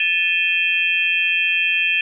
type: tone cluster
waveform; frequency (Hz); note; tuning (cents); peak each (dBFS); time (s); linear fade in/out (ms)
sine; 1749 / 2478 / 2653 / 3187; A6 / D#7 / E7 / G7; -11 / -8 / +10 / +28; -25 / -19 / -20 / -25; 0-2.01; 2
effects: none